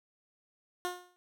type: tone with exponential decay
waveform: 15% pulse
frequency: 358.3 Hz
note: F4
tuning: 44 cents sharp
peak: -24 dBFS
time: 0.85-1.16 s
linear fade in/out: 0 ms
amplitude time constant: 66 ms
effects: none